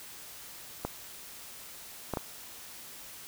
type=clicks; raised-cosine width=1 ms; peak=-17 dBFS; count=3; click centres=0.85 / 2.137 / 2.172 s; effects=white hiss -47 dBFS RMS until 3.27 s